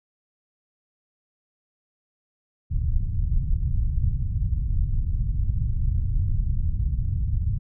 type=low-pass noise; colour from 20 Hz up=pink; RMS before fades=-23 dBFS; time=2.7-7.59 s; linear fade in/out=20 ms; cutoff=120 Hz; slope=24 dB/octave; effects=none